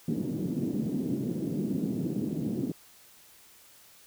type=band-pass noise; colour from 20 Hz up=white; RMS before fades=-31 dBFS; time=0.08-2.72 s; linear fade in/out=5 ms; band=150 to 290 Hz; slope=24 dB/octave; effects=white hiss -56 dBFS RMS until 4.06 s